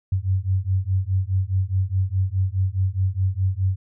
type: beating tone pair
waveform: sine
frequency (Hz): 92.5 / 97.3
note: F#2 / G2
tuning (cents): 0 / -12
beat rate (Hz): 4.8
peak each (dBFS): -22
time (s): 0.12-3.76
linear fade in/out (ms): 5
effects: none